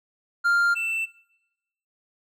triangle tone pair in turn, 1396.9 / 2668 Hz, F6 / E7, 0 / +20 cents, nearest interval major seventh, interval 1120 cents, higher second, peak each -16 / -23 dBFS, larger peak first, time 0.44-0.75 / 0.75-1.06 s, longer neither, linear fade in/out 20 ms, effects noise-tail reverb RT60 1.0 s tail -22 dB re dry

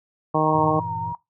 harmonic tone, 155.56 Hz, D#3, in tune, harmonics 1 / 2 / 3 / 4 / 5 / 6 / 7, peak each -25 / -25 / -25 / -25 / -25 / -25 / -25 dBFS, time 0.34-0.8 s, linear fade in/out 10 ms
sine tone with vibrato, 932.3 Hz, A#5, in tune, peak -26 dBFS, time 0.44-1.15 s, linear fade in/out 2 ms, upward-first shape sine, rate 3.3 Hz, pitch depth 33 cents each way
triangle chord, E diminished, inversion first, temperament equal, 98 / 116.54 / 164.81 Hz, G2 / Bb2 / E3, 0 / 0 / 0 cents, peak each -34 dBFS, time 0.54-1.13 s, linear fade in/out 10 ms
effects noise-tail reverb RT60 0.2 s tail -20 dB re dry

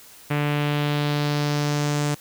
sawtooth tone with low-pass filter sweep, 146.83 Hz, D3, in tune, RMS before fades -23 dBFS, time 0.3-2.15 s, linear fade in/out 10 ms, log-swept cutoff 2400 to 8000 Hz, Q 2, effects white hiss -47 dBFS RMS until 2.2 s

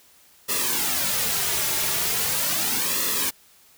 white noise with flanger, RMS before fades -24 dBFS, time 0.48-3.31 s, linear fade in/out 20 ms, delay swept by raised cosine 1.3 to 4 ms, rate 0.39 Hz, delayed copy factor -0.75, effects white hiss -55 dBFS RMS until 3.77 s

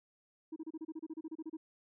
sine tone bursts, 318.4 Hz, D#4, 40 cents sharp, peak -37 dBFS, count 15, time 0.52-1.57 s, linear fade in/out 10 ms, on 42 ms, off 30 ms, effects tanh soft clip ceiling -38 dBFS

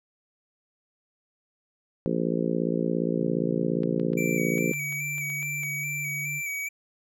harmonic tone, 57.3 Hz, A#1, 29 cents flat, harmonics 3 / 4 / 5 / 6 / 7 / 8 / 9, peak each -29 / -30 / -31 / -32 / -32 / -33 / -34 dBFS, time 2.06-4.72 s, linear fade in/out 0 ms
sine tone, 146.83 Hz, D3, in tune, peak -35 dBFS, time 3.15-6.42 s, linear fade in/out 50 ms
clicks, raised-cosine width 0.3 ms, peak -30 dBFS, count 10, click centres 3.834 / 3.998 / 4.133 / 4.58 / 4.735 / 4.925 / 5.182 / 5.301 / 5.428 / 5.634 s
square tone with vibrato, 2305 Hz, D7, 33 cents flat, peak -30 dBFS, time 4.17-6.69 s, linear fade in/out 10 ms, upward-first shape square, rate 2.4 Hz, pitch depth 30 cents each way
effects none

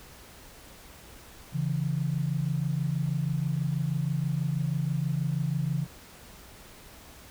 sine tone pair together, 138.59 / 164.81 Hz, C#3 / E3, 0 / 0 cents, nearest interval minor third, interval 300 cents, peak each -28 / -29 dBFS, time 1.52-5.87 s, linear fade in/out 50 ms, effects added 60 Hz sine -57 dBFS peak until 7.3 s + pink hiss -50 dBFS RMS until 7.3 s

